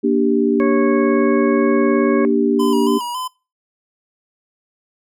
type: chord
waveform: sine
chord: G minor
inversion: first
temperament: just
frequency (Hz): 235.2 / 294 / 392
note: Bb3 / D4 / G4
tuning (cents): +16 / +2 / 0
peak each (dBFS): -17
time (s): 0.03-2.99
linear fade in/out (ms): 20
type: harmonic tone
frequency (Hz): 550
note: C#5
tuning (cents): -14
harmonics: 1 / 2 / 3 / 4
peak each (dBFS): -21 / -25 / -30 / -30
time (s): 0.6-2.25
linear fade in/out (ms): 0
type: tone with vibrato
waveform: square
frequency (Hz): 989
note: B5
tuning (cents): +2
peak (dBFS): -23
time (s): 2.59-3.28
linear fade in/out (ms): 10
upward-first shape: square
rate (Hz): 3.6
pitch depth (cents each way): 49
effects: noise-tail reverb RT60 0.3 s tail -23 dB re dry